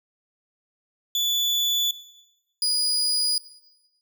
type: tone pair in turn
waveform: 35% pulse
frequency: 3463 / 4913 Hz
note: A7 / D#8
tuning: -28 / -23 cents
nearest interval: tritone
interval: 605 cents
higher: second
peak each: -19 dBFS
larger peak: neither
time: 1.15-1.91 / 2.62-3.38 s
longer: neither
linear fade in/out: 2 ms
effects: noise-tail reverb RT60 1.0 s tail -17 dB re dry